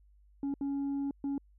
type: tone bursts at uneven times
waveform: sine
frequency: 279 Hz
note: C#4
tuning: 11 cents sharp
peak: -28 dBFS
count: 3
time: 0.43-0.54 / 0.61-1.11 / 1.24-1.38 s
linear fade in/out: 2 ms
effects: tanh soft clip ceiling -30 dBFS + added 50 Hz sine -59 dBFS peak until 1.58 s